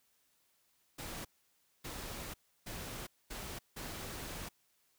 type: noise bursts at uneven times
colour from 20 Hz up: pink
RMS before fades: -44 dBFS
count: 5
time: 0.98-1.25 / 1.84-2.34 / 2.66-3.07 / 3.3-3.59 / 3.76-4.49 s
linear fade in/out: 10 ms
effects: white hiss -74 dBFS RMS until 4.98 s